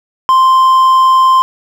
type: tone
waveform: triangle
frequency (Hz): 1045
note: C6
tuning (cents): -2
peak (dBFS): -3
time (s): 0.29-1.42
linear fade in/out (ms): 0
effects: none